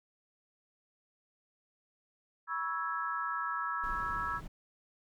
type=chord; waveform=sine; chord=C# minor seventh; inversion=third; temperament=equal with one note detuned; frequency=969.7 / 1108.7 / 1318.5 / 1661.2 Hz; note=B5 / C#6 / E6 / G#6; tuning=-32 / 0 / 0 / 0 cents; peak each=-41 / -40 / -35 / -39 dBFS; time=2.47-4.41 s; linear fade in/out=50 ms
type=noise; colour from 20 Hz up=brown; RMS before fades=-44 dBFS; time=3.83-4.48 s; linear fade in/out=10 ms
effects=none